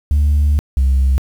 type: tone pair in turn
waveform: sine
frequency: 73.3 / 66.51 Hz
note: D2 / C2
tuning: -3 / +29 cents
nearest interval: major second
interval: 168 cents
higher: first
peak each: -8 dBFS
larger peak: neither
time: 0.11-0.59 / 0.77-1.18 s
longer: first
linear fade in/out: 0 ms
effects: tanh soft clip ceiling -8 dBFS + 7-bit